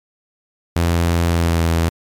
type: tone with pitch glide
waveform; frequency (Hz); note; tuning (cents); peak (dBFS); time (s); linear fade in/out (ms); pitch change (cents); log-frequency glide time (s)
sawtooth; 85 to 83.01; F2 to E2; -46 to +13; -10; 0.76-1.89; 0; -41; 1.3-1.65
effects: MP3 96 kbps